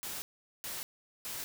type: noise bursts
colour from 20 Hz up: white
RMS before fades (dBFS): -40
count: 3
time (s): 0.03-1.44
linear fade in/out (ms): 0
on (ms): 190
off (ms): 420
effects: none